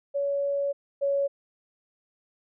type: tone pair in turn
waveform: sine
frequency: 563 / 559.1 Hz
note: C#5 / C#5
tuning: +27 / +15 cents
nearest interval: unison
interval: 12 cents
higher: first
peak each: -24 / -22 dBFS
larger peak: second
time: 0.14-0.73 / 1.01-1.28 s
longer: first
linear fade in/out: 20 ms
effects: none